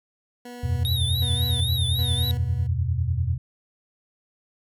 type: tone with tremolo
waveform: 20% pulse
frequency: 243.7 Hz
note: B3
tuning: 23 cents flat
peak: -32 dBFS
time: 0.45-2.67 s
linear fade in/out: 5 ms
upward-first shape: square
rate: 1.3 Hz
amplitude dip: 70%
type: chord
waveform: sine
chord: E suspended second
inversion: none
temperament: equal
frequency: 82.41 / 92.5 / 123.47 Hz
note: E2 / F#2 / B2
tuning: 0 / 0 / 0 cents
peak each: -25 / -26 / -26 dBFS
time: 0.63-3.38 s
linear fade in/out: 10 ms
type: tone with vibrato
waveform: square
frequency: 3702 Hz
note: A#7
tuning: 13 cents flat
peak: -26 dBFS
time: 0.85-2.31 s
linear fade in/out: 0 ms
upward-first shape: triangle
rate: 3.7 Hz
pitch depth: 120 cents each way
effects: none